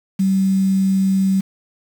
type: tone with quantisation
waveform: sine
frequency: 192.2 Hz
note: G3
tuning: 34 cents flat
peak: -13 dBFS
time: 0.19-1.41 s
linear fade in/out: 10 ms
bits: 6
effects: none